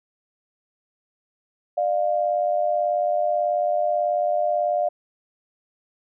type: tone pair together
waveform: sine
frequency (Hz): 601.7 / 700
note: D5 / F5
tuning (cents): +42 / +4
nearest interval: minor third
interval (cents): 262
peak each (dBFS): -22 / -22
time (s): 1.77-4.89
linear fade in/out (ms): 10
effects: none